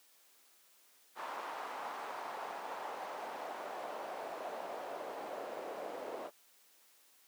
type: noise with band-pass filter sweep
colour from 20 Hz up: pink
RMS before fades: -43 dBFS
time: 1.15-6.31 s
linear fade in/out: 50 ms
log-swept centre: 1000 to 560 Hz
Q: 2
effects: white hiss -66 dBFS RMS until 7.27 s + high-pass 300 Hz 12 dB/octave